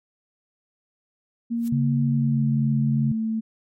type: tone with pitch glide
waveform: sine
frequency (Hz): 233.5 to 221.9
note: A#3 to A3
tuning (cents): +3 to +15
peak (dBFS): -22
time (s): 1.5-3.41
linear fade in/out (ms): 20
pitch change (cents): -88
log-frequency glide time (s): 2.01-2.57
type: noise with exponential growth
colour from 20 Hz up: blue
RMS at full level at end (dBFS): -38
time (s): 1.56-1.68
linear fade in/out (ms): 2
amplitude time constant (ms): 26
type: tone with vibrato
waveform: sine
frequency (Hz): 139.5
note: C#3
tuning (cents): +11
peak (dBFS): -20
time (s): 1.72-3.12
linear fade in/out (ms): 5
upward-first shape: sine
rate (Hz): 7.3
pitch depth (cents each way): 16
effects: MP3 64 kbps